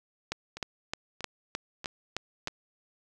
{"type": "two click trains", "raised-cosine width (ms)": 0.2, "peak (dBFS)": [-14, -23], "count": [8, 4], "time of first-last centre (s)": [[0.32, 2.474], [0.57, 2.481]], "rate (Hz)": [3.25, 1.57], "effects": []}